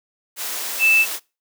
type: tone in noise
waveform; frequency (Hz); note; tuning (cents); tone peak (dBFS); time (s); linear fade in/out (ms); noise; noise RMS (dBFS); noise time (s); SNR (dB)
sine; 2639; E7; +1; -12; 0.79-1.06; 50; white; -27; 0.36-1.2; +12
effects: noise-tail reverb RT60 0.3 s tail -24 dB re dry + high-pass 400 Hz 12 dB/octave